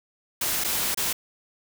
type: noise with dropouts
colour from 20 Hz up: white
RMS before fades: -26 dBFS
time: 0.41-1.13 s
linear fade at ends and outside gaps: 5 ms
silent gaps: 0.64-0.645 / 0.946-0.973 s
effects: none